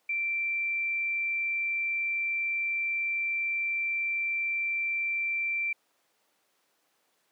sine tone, 2349 Hz, D7, in tune, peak -27 dBFS, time 0.09-5.73 s, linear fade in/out 5 ms, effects pink hiss -71 dBFS RMS until 7.31 s + high-pass 400 Hz 12 dB/octave

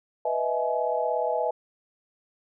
sine chord, E major seventh, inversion second, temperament equal with one note detuned, 493.9 / 622.3 / 659.3 / 845.1 Hz, B4 / D#5 / E5 / G#5, 0 / 0 / 0 / +30 cents, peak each -29 dBFS, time 0.25-1.51 s, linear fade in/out 5 ms, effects none

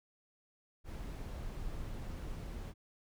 brown noise, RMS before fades -42 dBFS, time 0.84-2.74 s, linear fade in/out 50 ms, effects none

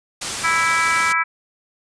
white low-pass noise, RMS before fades -28 dBFS, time 0.21-1.13 s, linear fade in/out 10 ms, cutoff 9300 Hz, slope 48 dB/octave
harmonic tone, 329.6 Hz, E4, in tune, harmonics 3 / 4 / 5 / 6 / 7, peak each -25 / -20 / -23 / -25 / -21 dBFS, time 0.43-1.24 s, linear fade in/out 20 ms
effects none

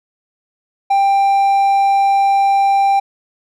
triangle tone, 790 Hz, G5, 13 cents sharp, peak -8 dBFS, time 0.9-3 s, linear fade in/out 10 ms, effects none

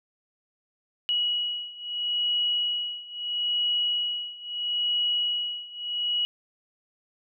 sine beating tone pair, 2915 / 2915.76 Hz, F#7 / F#7, -26 / -26 cents, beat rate 0.76 Hz, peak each -29 / -27 dBFS, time 1.09-6.25 s, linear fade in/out 0 ms, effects none

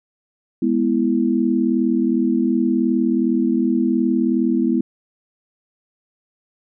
sine chord, E major, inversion first, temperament equal, 207.7 / 246.9 / 329.6 Hz, G#3 / B3 / E4, 0 / 0 / 0 cents, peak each -21 / -18 / -20 dBFS, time 0.62-4.81 s, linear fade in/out 5 ms, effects none

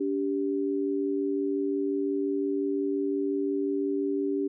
sine tone pair together, 286.3 / 392 Hz, D4 / G4, -44 / 0 cents, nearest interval perfect fourth, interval 544 cents, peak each -28 dBFS, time 0-4.48 s, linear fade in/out 10 ms, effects none

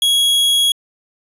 45% pulse tone, 3322 Hz, G#7, in tune, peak -11 dBFS, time 0.02-0.72 s, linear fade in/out 2 ms, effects resampled to 32000 Hz

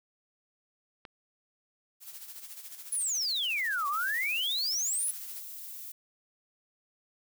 click, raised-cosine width 0.3 ms, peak -28 dBFS, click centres 1.052 s
blue noise with tremolo, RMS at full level -43 dBFS, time 2-5.44 s, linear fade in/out 50 ms, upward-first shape sine, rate 14 Hz, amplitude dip 60%
sine exponential two-way sweep, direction down then up, 10900 to 1108.7 to 10900 Hz, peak -28 dBFS, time 2.92-5.11 s, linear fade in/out 5 ms, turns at 3.88 s
violet noise, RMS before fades -43 dBFS, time 3.93-5.92 s, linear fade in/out 5 ms
effects none

